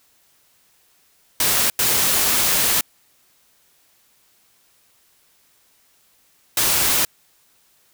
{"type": "noise bursts at uneven times", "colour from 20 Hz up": "white", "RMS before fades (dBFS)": -18, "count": 3, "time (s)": [[1.4, 1.7], [1.79, 2.81], [6.57, 7.05]], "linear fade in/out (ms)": 2, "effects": ["white hiss -59 dBFS RMS until 7.93 s"]}